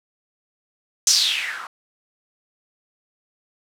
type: noise with low-pass filter sweep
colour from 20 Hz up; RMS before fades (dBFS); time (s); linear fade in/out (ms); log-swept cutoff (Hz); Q
violet; -21; 1.07-1.67; 2; 6300 to 1100; 5.6
effects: none